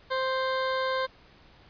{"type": "tone", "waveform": "20% pulse", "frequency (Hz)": 523.3, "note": "C5", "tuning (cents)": 0, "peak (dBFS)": -21, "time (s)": [0.1, 1.07], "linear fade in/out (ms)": 20, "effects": ["pink hiss -56 dBFS RMS until 1.69 s", "resampled to 11025 Hz"]}